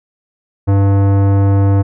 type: tone with tanh clipping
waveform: sine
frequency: 98.8 Hz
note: G2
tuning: 14 cents sharp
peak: -10 dBFS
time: 0.67-1.83 s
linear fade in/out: 20 ms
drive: 18 dB
effects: none